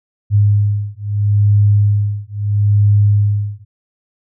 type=beating tone pair; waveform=sine; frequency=102.6 / 103.36 Hz; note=G#2 / G#2; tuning=-21 / -8 cents; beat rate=0.76 Hz; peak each=-13 / -13 dBFS; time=0.3-3.65 s; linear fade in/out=50 ms; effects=none